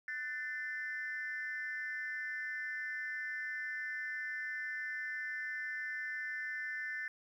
sine tone with amplitude modulation, 1777 Hz, A6, 17 cents sharp, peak -32 dBFS, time 0.08-7.08 s, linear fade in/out 2 ms, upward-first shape sine, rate 280 Hz, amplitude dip 100%, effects tanh soft clip ceiling -30 dBFS + 12-bit

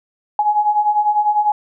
sine beating tone pair, 830.6 / 840.6 Hz, G#5 / G#5, 0 / +21 cents, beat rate 10 Hz, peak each -19 / -14 dBFS, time 0.39-1.52 s, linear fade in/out 2 ms, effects none

